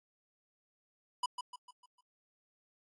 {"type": "tone with echo", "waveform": "square", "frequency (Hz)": 989, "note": "B5", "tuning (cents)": 2, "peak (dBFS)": -31, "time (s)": [1.23, 1.26], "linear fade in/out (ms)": 5, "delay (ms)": 150, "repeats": 5, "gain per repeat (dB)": -7, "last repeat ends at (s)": 2.01, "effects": ["AAC 32 kbps"]}